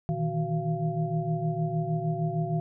sine tone cluster, 120.2 / 155.4 / 161.9 / 370.9 / 688 Hz, B2 / D#3 / E3 / F#4 / F5, -46 / -2 / -31 / +4 / -26 cents, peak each -36 / -29 / -31 / -36 / -34 dBFS, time 0.09-2.6 s, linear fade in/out 0 ms, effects none

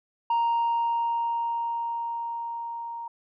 sine tone with level ramp, 932.3 Hz, A#5, in tune, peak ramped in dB -18 to -33 dBFS, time 0.3-3.08 s, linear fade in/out 5 ms, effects tanh soft clip ceiling -20 dBFS

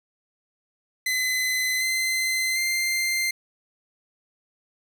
sawtooth tone with pitch steps, 2030 / 2061 / 2092 Hz, B6 / C7 / C7, +47 / -27 / -1 cents, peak -19 dBFS, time 1.06-3.31 s, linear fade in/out 5 ms, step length 750 ms, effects none

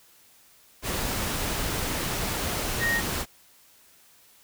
sine tone in noise, 1864.7 Hz, A#6, in tune, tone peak -23 dBFS, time 2.79-3.02 s, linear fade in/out 50 ms, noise pink, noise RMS -29 dBFS, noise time 0.82-3.26 s, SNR +3 dB, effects white hiss -57 dBFS RMS until 4.43 s

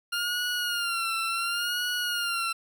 20% pulse tone with vibrato, 1400 Hz, F6, 4 cents sharp, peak -22 dBFS, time 0.12-2.53 s, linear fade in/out 10 ms, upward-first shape sine, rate 0.7 Hz, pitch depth 73 cents each way, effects 10-bit

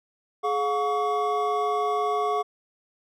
triangle tone cluster, 422.1 / 716 / 1126 Hz, G#4 / F5 / C#6, +28 / +43 / +27 cents, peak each -25 dBFS, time 0.43-2.43 s, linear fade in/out 20 ms, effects none

